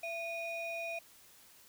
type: ring-modulated tone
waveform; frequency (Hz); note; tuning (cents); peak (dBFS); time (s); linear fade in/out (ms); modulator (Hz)
triangle; 1568; G6; 0; -32; 0.03-0.99; 5; 897
effects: white hiss -60 dBFS RMS until 1.68 s